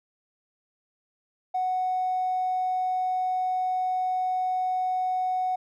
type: tone with tanh clipping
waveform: triangle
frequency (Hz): 740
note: F#5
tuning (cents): 0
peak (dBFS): -23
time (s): 1.54-5.56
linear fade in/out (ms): 10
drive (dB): 1
effects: none